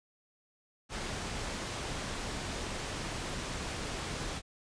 pink low-pass noise, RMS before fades -38 dBFS, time 0.89-4.42 s, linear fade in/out 50 ms, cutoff 8300 Hz, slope 12 dB/octave, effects resampled to 22050 Hz

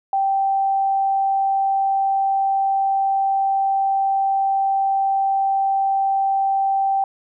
sine tone, 781 Hz, G5, 7 cents flat, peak -16 dBFS, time 0.13-7.04 s, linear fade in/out 2 ms, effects none

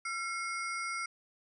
square ring-modulated tone, 1760 Hz, A6, in tune, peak -32 dBFS, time 0.05-1.06 s, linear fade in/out 5 ms, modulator 397 Hz, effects resampled to 24000 Hz

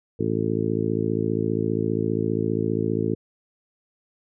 harmonic tone, 55 Hz, A1, in tune, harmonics 2 / 3 / 4 / 5 / 6 / 7 / 8, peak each -29 / -29 / -29 / -29 / -29 / -29 / -29 dBFS, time 0.19-3.15 s, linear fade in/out 10 ms, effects none

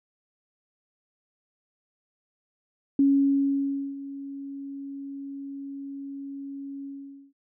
sine tone with ADSR envelope, 277.2 Hz, C#4, in tune, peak -16 dBFS, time 2.99-7.33 s, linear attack 3 ms, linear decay 960 ms, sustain -18 dB, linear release 480 ms, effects none

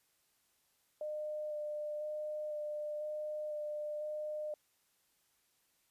sine tone with vibrato, 603 Hz, D5, 46 cents sharp, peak -37 dBFS, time 1.01-4.54 s, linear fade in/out 2 ms, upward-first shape square, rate 1 Hz, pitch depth 10 cents each way, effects white hiss -75 dBFS RMS until 5.9 s + resampled to 32000 Hz

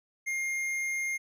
sine tone with tanh clipping, 2124 Hz, C7, 25 cents sharp, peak -31 dBFS, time 0.26-1.18 s, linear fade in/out 20 ms, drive 12 dB, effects none

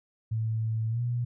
sine tone with pitch glide, 111.3 to 120.67 Hz, A2 to B2, +20 to -40 cents, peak -26 dBFS, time 0.31-1.25 s, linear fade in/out 10 ms, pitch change +140 cents, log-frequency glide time 0.89-1.01 s, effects none

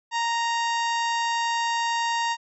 harmonic tone, 931 Hz, A#5, 2 cents flat, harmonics 1 / 2 / 3 / 4 / 5 / 6 / 7 / 8, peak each -24 / -30 / -34 / -36 / -38 / -40 / -41 / -42 dBFS, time 0.11-2.37 s, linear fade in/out 50 ms, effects none

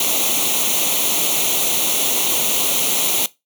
white noise with comb filter, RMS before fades -18 dBFS, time 0-3.26 s, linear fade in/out 2 ms, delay 0.3 ms, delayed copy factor +0.8, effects noise-tail reverb RT60 0.2 s tail -18 dB re dry + high-pass 200 Hz 12 dB/octave

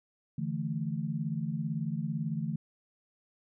sine chord, D suspended second, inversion none, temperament equal, 146.83 / 164.81 / 220 Hz, D3 / E3 / A3, 0 / 0 / 0 cents, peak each -35 / -34 / -36 dBFS, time 0.38-2.56 s, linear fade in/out 5 ms, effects none

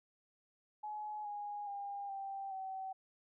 sine tone with pitch steps, 846 / 824.8 / 804.1 / 783.9 / 764.2 Hz, G#5 / G#5 / G5 / G5 / G5, +32 / -12 / +44 / 0 / -44 cents, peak -40 dBFS, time 0.83-2.93 s, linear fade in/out 10 ms, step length 420 ms, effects none

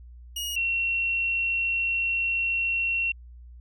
sawtooth / sine tone pair in turn, 2877 / 2727 Hz, F#7 / F7, -49 / -42 cents, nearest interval minor second, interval 93 cents, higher first, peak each -26 / -23 dBFS, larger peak second, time 0.36-0.56 / 0.56-3.12 s, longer second, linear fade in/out 5 ms, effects added 60 Hz sine -43 dBFS peak until 3.6 s

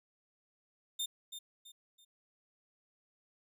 sawtooth tone with echo, 3621 Hz, A7, 49 cents sharp, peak -31 dBFS, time 0.99-1.06 s, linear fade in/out 10 ms, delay 330 ms, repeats 3, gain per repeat -9 dB, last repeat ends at 2.05 s, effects none

